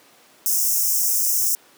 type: high-pass noise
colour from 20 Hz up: white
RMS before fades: -20 dBFS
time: 0.46-1.55 s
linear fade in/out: 0 ms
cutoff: 5300 Hz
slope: 96 dB/octave
effects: pink hiss -52 dBFS RMS until 1.77 s + high-pass 300 Hz 12 dB/octave